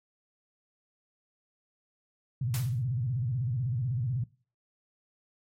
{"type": "tone with vibrato", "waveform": "sine", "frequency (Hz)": 123.1, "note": "B2", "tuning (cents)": -5, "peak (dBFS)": -27, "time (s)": [2.41, 4.24], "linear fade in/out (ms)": 5, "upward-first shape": "square", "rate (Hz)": 16, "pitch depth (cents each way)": 170}
{"type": "noise with exponential decay", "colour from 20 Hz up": "white", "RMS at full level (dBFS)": -34, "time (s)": [2.54, 2.83], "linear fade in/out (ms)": 1, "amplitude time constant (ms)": 61}
{"effects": ["noise-tail reverb RT60 0.4 s tail -22 dB re dry", "MP3 64 kbps"]}